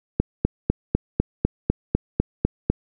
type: click train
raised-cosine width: 3 ms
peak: -4 dBFS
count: 11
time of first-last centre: 0.2-2.7 s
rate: 4 Hz
effects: none

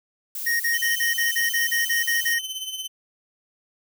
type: noise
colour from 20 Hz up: violet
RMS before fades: -31 dBFS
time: 0.35-2.34 s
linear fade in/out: 2 ms
type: tone bursts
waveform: square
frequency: 1864.7 Hz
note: A#6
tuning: in tune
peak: -21 dBFS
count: 11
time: 0.46-2.39 s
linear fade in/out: 10 ms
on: 140 ms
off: 39 ms
type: tone with tremolo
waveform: sawtooth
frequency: 3057 Hz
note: G7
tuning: 44 cents flat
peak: -24 dBFS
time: 0.73-2.88 s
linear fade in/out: 20 ms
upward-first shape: sine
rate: 17 Hz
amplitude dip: 60%
effects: none

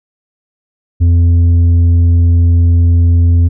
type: tone with tanh clipping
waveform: sine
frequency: 85.4 Hz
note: F2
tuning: 38 cents flat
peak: -6 dBFS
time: 1-3.49 s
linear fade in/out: 20 ms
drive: 5 dB
effects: none

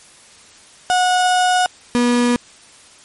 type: tone pair in turn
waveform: 35% pulse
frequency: 730 / 242.3 Hz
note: F#5 / B3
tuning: -24 / -33 cents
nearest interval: octave + perfect fifth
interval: 1909 cents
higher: first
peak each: -11 dBFS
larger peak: neither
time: 0.9-1.66 / 1.95-2.36 s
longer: first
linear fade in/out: 0 ms
effects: white hiss -45 dBFS RMS until 3.04 s + MP3 48 kbps

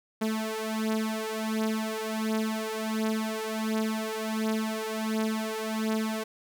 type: beating tone pair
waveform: sawtooth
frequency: 218.5 / 219.9 Hz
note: A3 / A3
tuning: -12 / -1 cents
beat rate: 1.4 Hz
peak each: -27 dBFS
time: 0.21-6.24 s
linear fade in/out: 10 ms
effects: none

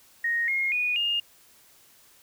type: tone with pitch steps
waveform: sine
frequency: 1867 / 2145 / 2464 / 2830 Hz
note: A#6 / C7 / D#7 / F7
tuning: +2 / +42 / -17 / +22 cents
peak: -23 dBFS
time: 0.24-1.2 s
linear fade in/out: 5 ms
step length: 240 ms
effects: white hiss -57 dBFS RMS until 2.22 s

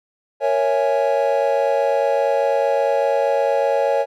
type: chord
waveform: triangle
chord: A# half-diminished seventh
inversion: none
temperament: equal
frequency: 466.2 / 554.4 / 659.3 / 830.6 Hz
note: A#4 / C#5 / E5 / G#5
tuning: 0 / 0 / 0 / 0 cents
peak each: -21 / -16 / -22 / -21 dBFS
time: 0.4-4.06 s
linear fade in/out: 50 ms
effects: none

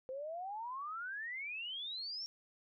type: exponential sweep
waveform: sine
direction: up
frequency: 508 to 5600 Hz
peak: -40 dBFS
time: 0.09-2.26 s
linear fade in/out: 0 ms
effects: none

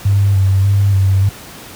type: tone with vibrato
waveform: sine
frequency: 98 Hz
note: G2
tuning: in tune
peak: -8 dBFS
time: 0.05-1.29 s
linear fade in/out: 5 ms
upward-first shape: square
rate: 1.7 Hz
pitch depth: 29 cents each way
effects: pink hiss -34 dBFS RMS until 1.75 s + high-pass 60 Hz 12 dB/octave

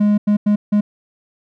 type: tone bursts at uneven times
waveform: triangle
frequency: 207.6 Hz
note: G#3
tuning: in tune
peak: -9 dBFS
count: 4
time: 0-0.18 / 0.27-0.37 / 0.46-0.56 / 0.72-0.81 s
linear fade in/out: 10 ms
effects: none

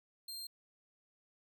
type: tone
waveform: sawtooth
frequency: 4186 Hz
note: C8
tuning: in tune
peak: -40 dBFS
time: 0.28-0.47 s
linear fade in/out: 5 ms
effects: none

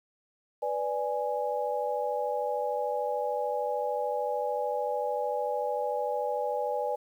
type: chord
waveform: sine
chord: G# diminished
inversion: first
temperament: equal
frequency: 493.9 / 587.3 / 830.6 Hz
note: B4 / D5 / G#5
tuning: 0 / 0 / 0 cents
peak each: -32 dBFS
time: 0.62-6.96 s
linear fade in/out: 10 ms
effects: 10-bit

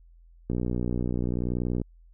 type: click train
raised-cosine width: 3 ms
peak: -16 dBFS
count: 81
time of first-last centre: 0.5-1.816 s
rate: 60.8 Hz
effects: added 42 Hz sine -51 dBFS peak until 2.13 s

